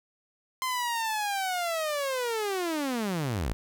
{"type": "linear sweep", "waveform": "sawtooth", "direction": "down", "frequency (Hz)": [1042, 44], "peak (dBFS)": -24, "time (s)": [0.62, 3.53], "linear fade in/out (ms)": 0, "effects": []}